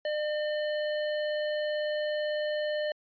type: tone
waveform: square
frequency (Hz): 603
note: D5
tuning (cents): +46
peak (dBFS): -29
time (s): 0.05-2.92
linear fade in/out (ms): 2
effects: resampled to 11025 Hz